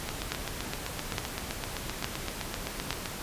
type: two click trains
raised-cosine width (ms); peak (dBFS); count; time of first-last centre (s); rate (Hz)
0.2; -11 / -15; 4 / 24; 0.32-2.906 / 0.09-3.058; 1.16 / 7.75
effects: pink hiss -38 dBFS RMS until 3.22 s + resampled to 32000 Hz